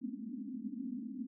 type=band-pass noise; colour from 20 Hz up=white; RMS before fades=-42 dBFS; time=0.01-1.27 s; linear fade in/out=20 ms; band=210 to 280 Hz; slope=96 dB/octave; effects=none